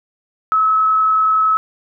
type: tone with frequency modulation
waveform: sine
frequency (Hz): 1291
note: E6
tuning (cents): -37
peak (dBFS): -11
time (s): 0.52-1.57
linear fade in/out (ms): 0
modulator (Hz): 30.6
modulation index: 0.4
effects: none

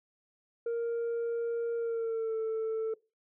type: tone with pitch glide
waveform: sine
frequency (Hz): 466.2 to 443.6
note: A#4 to A4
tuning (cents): 0 to +14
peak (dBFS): -27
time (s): 0.66-2.94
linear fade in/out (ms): 5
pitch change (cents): -86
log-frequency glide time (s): 1.76-2.37
effects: noise-tail reverb RT60 0.3 s tail -24 dB re dry + tanh soft clip ceiling -29 dBFS

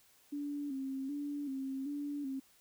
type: tone with vibrato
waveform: sine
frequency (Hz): 278.2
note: C#4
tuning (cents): +6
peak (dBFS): -36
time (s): 0.32-2.4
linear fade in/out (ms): 10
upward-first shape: square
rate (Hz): 1.3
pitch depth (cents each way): 65
effects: white hiss -66 dBFS RMS until 2.6 s

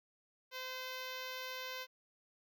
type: tone with notch filter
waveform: 5% pulse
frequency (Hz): 514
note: C5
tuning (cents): -31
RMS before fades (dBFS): -44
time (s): 0.51-1.87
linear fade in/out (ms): 50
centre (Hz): 8100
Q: 0.67
effects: none

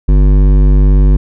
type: tone with hard clipping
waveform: sine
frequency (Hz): 49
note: G1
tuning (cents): 0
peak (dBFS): -6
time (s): 0.08-1.17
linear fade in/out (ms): 10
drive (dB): 13
effects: none

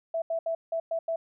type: tone bursts at uneven times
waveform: sine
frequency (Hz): 659.3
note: E5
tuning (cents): 0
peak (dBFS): -26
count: 6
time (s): 0.14-0.22 / 0.3-0.39 / 0.46-0.55 / 0.72-0.8 / 0.91-0.99 / 1.08-1.16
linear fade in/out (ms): 5
effects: none

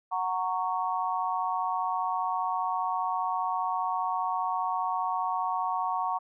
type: chord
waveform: sine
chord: F# major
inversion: none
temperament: just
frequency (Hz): 740 / 925 / 1110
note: F#5 / A#5 / C#6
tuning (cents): 0 / -14 / +2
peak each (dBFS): -31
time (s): 0.11-6.19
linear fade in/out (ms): 20
effects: none

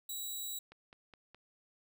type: tone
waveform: 10% pulse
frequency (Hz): 3885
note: B7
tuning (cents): -29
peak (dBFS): -31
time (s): 0.09-0.59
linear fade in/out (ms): 5
type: click train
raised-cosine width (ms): 0.3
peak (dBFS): -38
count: 4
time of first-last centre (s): 0.72-1.346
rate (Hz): 4.79
effects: none

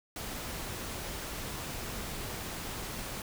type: noise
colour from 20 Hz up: pink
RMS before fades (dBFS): -39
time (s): 0.16-3.22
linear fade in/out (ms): 2
effects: none

